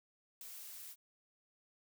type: noise with ADSR envelope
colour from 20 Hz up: blue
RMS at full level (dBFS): -45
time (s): 0.41-0.96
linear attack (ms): 3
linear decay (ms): 4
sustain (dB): -5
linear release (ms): 50
effects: none